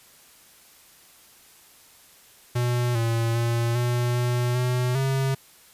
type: tone with pitch steps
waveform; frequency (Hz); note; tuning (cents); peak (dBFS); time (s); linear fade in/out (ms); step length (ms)
square; 121.9 / 115.2 / 117.1 / 121.6 / 122.3 / 124.8 / 134.6; B2 / A#2 / A#2 / B2 / B2 / B2 / C3; -22 / -20 / +8 / -26 / -16 / +19 / +49; -22; 2.55-5.35; 10; 400
effects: white hiss -53 dBFS RMS until 5.73 s + resampled to 32000 Hz